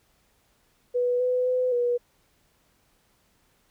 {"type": "tone with pitch steps", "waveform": "sine", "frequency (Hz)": [491.5, 501, 505, 484.2], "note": ["B4", "B4", "B4", "B4"], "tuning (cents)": [-8, 25, 39, -34], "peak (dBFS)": -21, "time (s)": [0.94, 1.98], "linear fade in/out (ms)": 20, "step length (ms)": 260, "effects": ["pink hiss -66 dBFS RMS until 3.7 s"]}